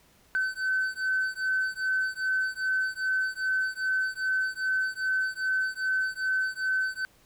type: beating tone pair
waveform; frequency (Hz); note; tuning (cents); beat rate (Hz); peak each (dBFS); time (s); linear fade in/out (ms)
triangle; 1525 / 1527.5; G6 / G6; -48 / -45; 2.5; -26; 0.35-7.05; 0
effects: tanh soft clip ceiling -20 dBFS + pink hiss -61 dBFS RMS until 7.25 s